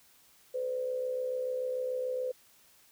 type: tone with amplitude modulation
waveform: sine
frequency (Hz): 507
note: B4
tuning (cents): +45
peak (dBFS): -28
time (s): 0.54-2.32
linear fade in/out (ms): 10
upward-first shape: sine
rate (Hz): 66.9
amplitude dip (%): 55
effects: white hiss -62 dBFS RMS until 2.91 s